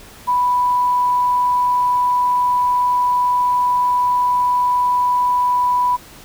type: tone with quantisation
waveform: sine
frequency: 987.8 Hz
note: B5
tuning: in tune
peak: -13 dBFS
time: 0.27-5.97 s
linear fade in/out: 20 ms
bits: 7
effects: pink hiss -41 dBFS RMS until 6.24 s